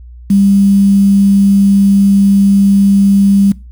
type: tone with quantisation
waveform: sine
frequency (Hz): 198.2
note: G3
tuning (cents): +19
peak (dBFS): -5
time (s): 0.3-3.52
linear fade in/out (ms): 5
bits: 5
effects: noise-tail reverb RT60 0.3 s tail -22 dB re dry + added 60 Hz sine -30 dBFS peak until 3.71 s